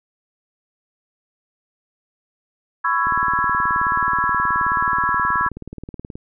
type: chord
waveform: sine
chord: C# minor seventh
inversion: third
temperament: just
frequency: 997.9 / 1108.7 / 1330.5 / 1663.1 Hz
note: B5 / C#6 / E6 / G#6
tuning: +18 / 0 / +16 / +2 cents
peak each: -22 dBFS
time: 2.84-5.49 s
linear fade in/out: 10 ms
type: click train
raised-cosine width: 3 ms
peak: -20 dBFS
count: 59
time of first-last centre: 3.07-6.155 s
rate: 18.8 Hz
effects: none